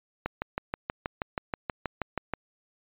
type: click train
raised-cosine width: 0.5 ms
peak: -14 dBFS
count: 14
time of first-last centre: 0.26-2.337 s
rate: 6.26 Hz
effects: resampled to 8000 Hz